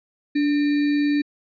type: tone with sample-and-hold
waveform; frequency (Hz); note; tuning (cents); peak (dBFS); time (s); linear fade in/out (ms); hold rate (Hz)
sine; 291; D4; -16; -17; 0.35-1.22; 10; 2100
effects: resampled to 11025 Hz